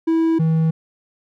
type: tone pair in turn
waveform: triangle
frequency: 326.3 / 160.9 Hz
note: E4 / E3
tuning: -18 / -42 cents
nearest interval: octave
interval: 1224 cents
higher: first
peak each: -12 dBFS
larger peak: neither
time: 0.07-0.39 / 0.39-0.71 s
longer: neither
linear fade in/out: 10 ms
effects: none